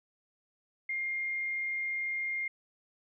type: tone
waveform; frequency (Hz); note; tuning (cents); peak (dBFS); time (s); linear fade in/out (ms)
sine; 2119; C7; +21; -31; 0.89-2.48; 5
effects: none